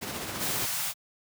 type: noise with tremolo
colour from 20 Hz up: pink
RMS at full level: -33 dBFS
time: 0.01-0.67 s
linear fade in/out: 20 ms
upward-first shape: sine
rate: 15 Hz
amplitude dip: 35%
type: band-stop noise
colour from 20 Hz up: white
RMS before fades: -31 dBFS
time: 0.38-0.94 s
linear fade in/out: 50 ms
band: 190 to 580 Hz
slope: 48 dB/octave
effects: high-pass 100 Hz 12 dB/octave